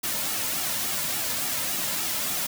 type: noise with flanger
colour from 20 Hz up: white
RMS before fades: -28 dBFS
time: 0.03-2.47 s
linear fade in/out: 10 ms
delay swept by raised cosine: 1.9 to 2.66 ms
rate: 3.5 Hz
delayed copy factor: -0.55
effects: none